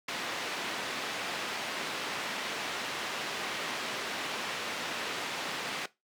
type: low-pass noise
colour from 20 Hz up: white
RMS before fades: -36 dBFS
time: 0.08-5.86 s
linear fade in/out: 5 ms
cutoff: 3100 Hz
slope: 12 dB/octave
effects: noise-tail reverb RT60 0.2 s tail -18 dB re dry + high-pass 200 Hz 12 dB/octave